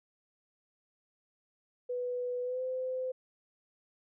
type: tone with pitch glide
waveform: sine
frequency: 493.9 to 513.4 Hz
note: B4 to C5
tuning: 0 to -33 cents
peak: -32 dBFS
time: 1.89-3.12 s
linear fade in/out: 10 ms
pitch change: +67 cents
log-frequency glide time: 2.43-2.62 s
effects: none